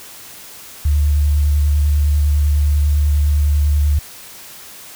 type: tone with vibrato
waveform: sine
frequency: 73.4 Hz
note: D2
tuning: in tune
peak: -11 dBFS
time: 0.85-3.99 s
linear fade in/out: 5 ms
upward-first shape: sine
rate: 10 Hz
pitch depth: 19 cents each way
effects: white hiss -37 dBFS RMS until 4.95 s